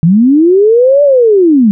sine linear two-way sweep, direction up then down, 153.7 to 587.3 to 194.7 Hz, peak -3 dBFS, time 0.03-1.71 s, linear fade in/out 0 ms, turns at 1.03 s, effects none

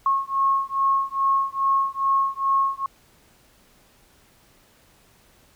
sine beating tone pair, 1088 / 1090.4 Hz, C#6 / C#6, -33 / -29 cents, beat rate 2.4 Hz, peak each -22 / -22 dBFS, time 0.06-2.86 s, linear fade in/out 2 ms, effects pink hiss -57 dBFS RMS until 5.55 s

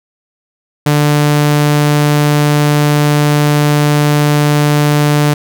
sawtooth tone, 147.7 Hz, D3, 10 cents sharp, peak -4 dBFS, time 0.86-5.34 s, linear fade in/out 5 ms, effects none

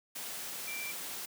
sine tone in noise, 2349 Hz, D7, in tune, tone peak -39 dBFS, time 0.67-0.92 s, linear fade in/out 10 ms, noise white, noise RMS -41 dBFS, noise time 0.15-1.26 s, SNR -1 dB, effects high-pass 150 Hz 12 dB/octave

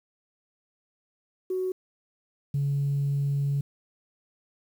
sine tone pair in turn, 371.6 / 140.97 Hz, F#4 / C#3, +7 / +29 cents, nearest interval octave + perfect fourth, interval 1678 cents, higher first, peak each -25 / -22 dBFS, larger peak second, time 1.5-1.72 / 2.54-3.61 s, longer second, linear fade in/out 5 ms, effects tanh soft clip ceiling -20 dBFS + 9-bit

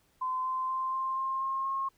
sine tone with pitch steps, 1028 / 1036.3 / 1044.8 / 1053.2 / 1061.8 / 1070.4 / 1079.1 Hz, C6 / C6 / C6 / C6 / C6 / C6 / C#6, -31 / -17 / -3 / +11 / +25 / +39 / -47 cents, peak -29 dBFS, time 0.21-1.89 s, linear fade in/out 10 ms, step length 240 ms, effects pink hiss -69 dBFS RMS until 1.97 s

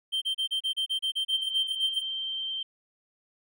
triangle tone bursts, 3136 Hz, G7, in tune, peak -24 dBFS, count 15, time 0.12-2.024 s, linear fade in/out 20 ms, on 98 ms, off 31 ms
sine tone with vibrato, 3136 Hz, G7, in tune, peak -30 dBFS, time 1.32-2.63 s, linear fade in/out 5 ms, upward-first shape sine, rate 19 Hz, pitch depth 13 cents each way
effects none

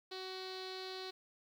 sawtooth tone with low-pass filter, 375.1 Hz, F#4, 24 cents sharp, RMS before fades -45 dBFS, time 0.11-1.11 s, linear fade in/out 10 ms, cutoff 4200 Hz, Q 6.9, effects 11-bit

